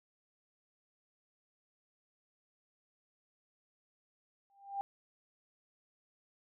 sine tone with exponential growth, 795 Hz, G5, 24 cents sharp, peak -31 dBFS, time 4.5-4.81 s, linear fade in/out 0 ms, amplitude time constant 66 ms, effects none

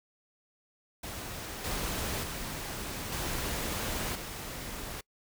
pink noise with level steps, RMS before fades -40 / -34 / -38 / -34 / -40 dBFS, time 1.03-5.01 s, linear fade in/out 5 ms, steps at 1.64 / 2.23 / 3.12 / 4.15 s, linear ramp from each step 5 ms, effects noise-tail reverb RT60 0.1 s tail -25 dB re dry

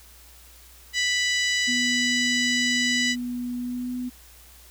harmonic tone, 987.8 Hz, B5, in tune, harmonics 2 / 3 / 4 / 5 / 6 / 7 / 8, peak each -24 / -28 / -30 / -32 / -34 / -35 / -36 dBFS, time 0.93-3.16 s, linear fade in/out 50 ms
sine tone with pitch glide, 244.9 to 249.2 Hz, B3 to B3, -14 to +16 cents, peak -27 dBFS, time 1.67-4.1 s, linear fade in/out 20 ms, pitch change +30 cents, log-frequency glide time 3.6-3.94 s
effects added 60 Hz sine -51 dBFS peak until 4.7 s + white hiss -51 dBFS RMS until 4.7 s

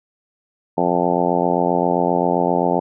harmonic tone, 87.6 Hz, F2, 6 cents sharp, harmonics 2 / 3 / 4 / 5 / 6 / 7 / 8 / 9 / 10, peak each -24 / -24 / -24 / -24 / -24 / -24 / -24 / -24 / -24 dBFS, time 0.77-2.8 s, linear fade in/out 10 ms, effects none

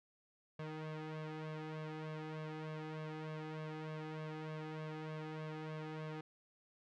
sawtooth tone with flanger, 155.8 Hz, D#3, 3 cents sharp, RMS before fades -45 dBFS, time 0.59-6.21 s, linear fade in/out 5 ms, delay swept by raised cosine 1.8 to 2.42 ms, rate 3.3 Hz, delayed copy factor +1, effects low-pass 3000 Hz 12 dB/octave

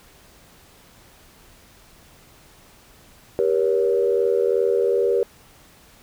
sine tone cluster, 393.5 / 475.8 / 559 Hz, G4 / A#4 / C#5, +7 / +35 / +14 cents, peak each -20 / -19 / -25 dBFS, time 3.39-5.23 s, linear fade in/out 0 ms, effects tanh soft clip ceiling -7 dBFS + pink hiss -51 dBFS RMS until 6.02 s

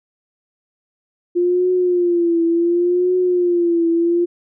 sine tone with vibrato, 349.2 Hz, F4, in tune, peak -13 dBFS, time 1.35-4.26 s, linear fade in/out 20 ms, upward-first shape triangle, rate 0.69 Hz, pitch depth 85 cents each way, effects none

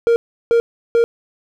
triangle tone bursts, 466.2 Hz, A#4, in tune, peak -8 dBFS, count 3, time 0.07-1.04 s, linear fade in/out 0 ms, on 90 ms, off 350 ms, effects none

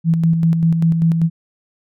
sine tone with tremolo, 164.81 Hz, E3, in tune, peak -10 dBFS, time 0.04-1.3 s, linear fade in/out 50 ms, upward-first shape square, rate 5.1 Hz, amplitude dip 40%, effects none

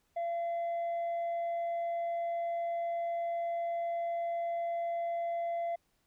triangle tone with tanh clipping, 682 Hz, F5, 41 cents flat, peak -32 dBFS, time 0.16-5.76 s, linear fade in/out 10 ms, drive 7 dB, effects pink hiss -75 dBFS RMS until 6.06 s

